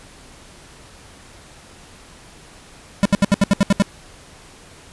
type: tone bursts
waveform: square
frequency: 200 Hz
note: G3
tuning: 35 cents sharp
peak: -11 dBFS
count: 9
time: 3.03-3.822 s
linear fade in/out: 0 ms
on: 24 ms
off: 72 ms
effects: pink hiss -44 dBFS RMS until 4.92 s + resampled to 24000 Hz